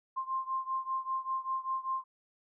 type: beating tone pair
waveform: sine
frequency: 1052 / 1057.1 Hz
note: C6 / C6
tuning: +9 / +17 cents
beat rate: 5.1 Hz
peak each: -34 / -36 dBFS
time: 0.16-2.04 s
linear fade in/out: 20 ms
effects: none